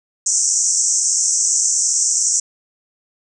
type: band-pass noise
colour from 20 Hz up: pink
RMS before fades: -17 dBFS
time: 0.26-2.4 s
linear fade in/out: 5 ms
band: 5700 to 8200 Hz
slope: 96 dB/octave
effects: none